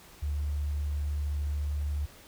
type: tone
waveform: sine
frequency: 73.2 Hz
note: D2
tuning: 5 cents flat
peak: -28 dBFS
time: 0.22-2.06 s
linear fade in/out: 10 ms
effects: pink hiss -53 dBFS RMS until 2.27 s